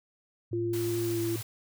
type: tone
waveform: sine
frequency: 111.1 Hz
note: A2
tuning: 17 cents sharp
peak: -34 dBFS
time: 0.51-1.42 s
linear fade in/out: 10 ms
type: tone with pitch glide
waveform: sine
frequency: 346.4 to 338.7 Hz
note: F4 to E4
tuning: -14 to +47 cents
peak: -28 dBFS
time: 0.53-1.36 s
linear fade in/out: 2 ms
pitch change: -39 cents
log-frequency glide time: 0.99-1.25 s
type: noise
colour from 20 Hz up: white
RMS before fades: -41 dBFS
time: 0.73-1.43 s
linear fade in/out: 5 ms
effects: none